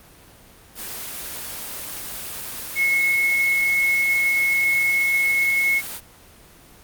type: tone in noise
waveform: sine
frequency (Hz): 2180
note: C#7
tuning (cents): -29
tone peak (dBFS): -16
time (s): 2.75-5.82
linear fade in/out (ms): 50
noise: white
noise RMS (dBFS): -32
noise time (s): 0.75-6.01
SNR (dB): +13
effects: pink hiss -48 dBFS RMS until 6.83 s + Opus 24 kbps